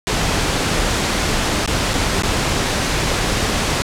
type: noise with dropouts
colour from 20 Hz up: pink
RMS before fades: -18 dBFS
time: 0.07-3.82 s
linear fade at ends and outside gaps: 0 ms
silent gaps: 1.661-1.676 / 1.934-1.939 / 2.222-2.234 s
effects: low-pass 8000 Hz 12 dB/octave